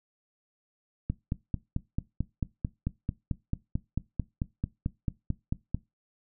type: click train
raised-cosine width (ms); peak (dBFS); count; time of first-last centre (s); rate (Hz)
5; -16; 22; 1.1-5.746; 4.52
effects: noise-tail reverb RT60 0.2 s tail -19 dB re dry